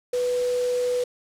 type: tone in noise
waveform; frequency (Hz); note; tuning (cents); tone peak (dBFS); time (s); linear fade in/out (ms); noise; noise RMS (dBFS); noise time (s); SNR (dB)
sine; 493.5; B4; -1; -21; 0.13-1.04; 5; white; -37; 0.13-1.04; +13
effects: low-pass 8000 Hz 12 dB/octave